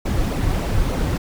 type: noise with flanger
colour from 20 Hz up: brown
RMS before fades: -20 dBFS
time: 0.05-1.18 s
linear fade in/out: 10 ms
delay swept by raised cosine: 0.58 to 4.98 ms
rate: 3.4 Hz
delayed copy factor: -0.55
effects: none